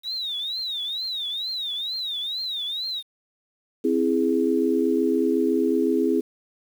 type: tone with vibrato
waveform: sine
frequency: 3769 Hz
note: A#7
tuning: 18 cents sharp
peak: -26 dBFS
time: 0.03-3.03 s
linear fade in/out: 50 ms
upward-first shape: triangle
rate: 2.2 Hz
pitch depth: 200 cents each way
type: chord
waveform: sine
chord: C augmented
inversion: none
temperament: equal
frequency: 261.6 / 329.6 / 415.3 Hz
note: C4 / E4 / G#4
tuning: 0 / 0 / 0 cents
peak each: -23 dBFS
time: 3.84-6.21 s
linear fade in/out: 10 ms
effects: 8-bit